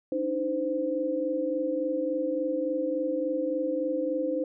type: tone cluster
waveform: sine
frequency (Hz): 291.3 / 314.8 / 516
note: D4 / D#4 / C5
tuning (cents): -14 / +20 / -24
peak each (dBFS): -33 / -31 / -28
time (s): 0.12-4.44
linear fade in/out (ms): 2
effects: none